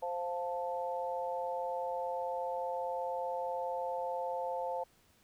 sine chord, F major, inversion second, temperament equal, 523.3 / 698.5 / 880 Hz, C5 / F5 / A5, 0 / 0 / 0 cents, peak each -37 / -40 / -38 dBFS, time 0.02-4.84 s, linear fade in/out 10 ms, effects pink hiss -67 dBFS RMS until 5.23 s

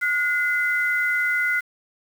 sine tone pair together, 1446 / 2045 Hz, F#6 / C7, -40 / -40 cents, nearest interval tritone, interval 600 cents, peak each -22 dBFS, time 0.01-1.61 s, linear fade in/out 20 ms, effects 7-bit

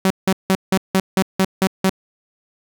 sawtooth tone bursts, 190 Hz, F#3, 46 cents sharp, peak -9 dBFS, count 9, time 0.05-1.896 s, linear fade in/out 2 ms, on 54 ms, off 170 ms, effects none

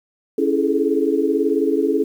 sine chord, A major seventh, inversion first, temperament equal with one note detuned, 277.2 / 329.6 / 415.3 / 433.7 Hz, C#4 / E4 / G#4 / A4, 0 / 0 / 0 / -25 cents, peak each -21 dBFS, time 0.38-2.04 s, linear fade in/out 5 ms, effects 8-bit

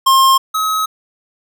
square tone pair in turn, 1065 / 1277.5 Hz, C6 / D#6, +30 / +45 cents, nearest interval minor third, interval 315 cents, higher second, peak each -8 / -15 dBFS, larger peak first, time 0.06-0.38 / 0.54-0.86 s, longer neither, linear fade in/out 10 ms, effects none

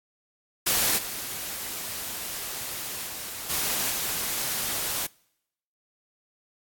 white noise with level steps, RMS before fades -23 / -34 / -36 / -27 / -29 dBFS, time 0.66-5.07 s, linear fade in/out 10 ms, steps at 0.97 / 3.06 / 3.49 / 3.9 s, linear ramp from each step 20 ms, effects noise-tail reverb RT60 0.8 s tail -26 dB re dry + AAC 64 kbps

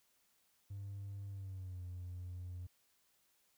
triangle tone with pitch glide, 99.4 to 89.58 Hz, G2 to F2, +25 to +44 cents, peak -40 dBFS, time 0.7-2.67 s, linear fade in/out 10 ms, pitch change -181 cents, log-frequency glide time 1.29-1.83 s, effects tanh soft clip ceiling -39 dBFS + white hiss -75 dBFS RMS until 3.57 s

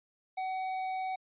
triangle tone with tanh clipping, 753 Hz, F#5, 30 cents sharp, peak -34 dBFS, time 0.37-1.16 s, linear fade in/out 10 ms, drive 14 dB, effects resampled to 8000 Hz

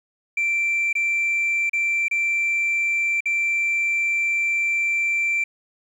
sine tone with dropouts, 2348 Hz, D7, 1 cent flat, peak -17 dBFS, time 0.37-5.44 s, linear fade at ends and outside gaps 5 ms, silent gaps 0.929-0.952 / 1.696-1.732 / 2.083-2.111 / 3.206-3.256 s, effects tanh soft clip ceiling -17 dBFS + 9-bit

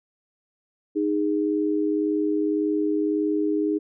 sine tone pair together, 309.4 / 411.2 Hz, D#4 / G#4, -10 / -17 cents, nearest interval perfect fourth, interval 493 cents, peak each -22 / -25 dBFS, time 0.95-3.79 s, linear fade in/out 20 ms, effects none

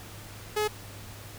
sawtooth tone, 423.7 Hz, G#4, 35 cents sharp, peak -21 dBFS, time 0.56-0.68 s, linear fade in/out 10 ms, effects added 103 Hz sine -46 dBFS peak until 1.38 s + pink hiss -46 dBFS RMS until 1.38 s

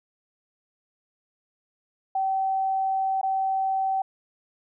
sine tone with dropouts, 769 Hz, G5, 33 cents flat, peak -22 dBFS, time 2.15-4.02 s, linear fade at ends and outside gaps 5 ms, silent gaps 3.214-3.23 s, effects none

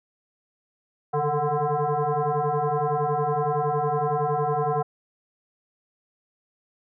sine tone with frequency modulation, 142.6 Hz, C#3, 49 cents sharp, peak -21 dBFS, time 1.13-4.83 s, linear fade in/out 10 ms, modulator 296 Hz, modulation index 3.1, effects none

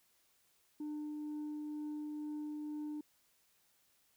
sine tone with tremolo, 300 Hz, D4, 37 cents sharp, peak -36 dBFS, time 0.8-3.01 s, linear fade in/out 5 ms, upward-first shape triangle, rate 2.1 Hz, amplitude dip 25%, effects tanh soft clip ceiling -38 dBFS + white hiss -73 dBFS RMS until 4.16 s

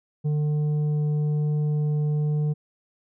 sine tone with tanh clipping, 149.9 Hz, D3, 36 cents sharp, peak -22 dBFS, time 0.24-2.54 s, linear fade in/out 20 ms, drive 6 dB, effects none

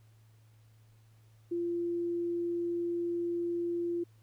sine tone, 344.3 Hz, F4, 25 cents flat, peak -30 dBFS, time 1.51-4.04 s, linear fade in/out 10 ms, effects added 110 Hz sine -58 dBFS peak until 4.22 s + pink hiss -71 dBFS RMS until 4.22 s

